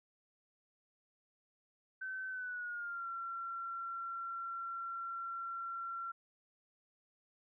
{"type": "tone with pitch glide", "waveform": "sine", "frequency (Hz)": [1530, 1363.1], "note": ["G6", "F6"], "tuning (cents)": [-42, -42], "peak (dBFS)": -39, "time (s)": [2.01, 6.12], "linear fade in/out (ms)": 10, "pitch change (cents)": -200, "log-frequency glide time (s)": [2.29, 3.08], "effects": []}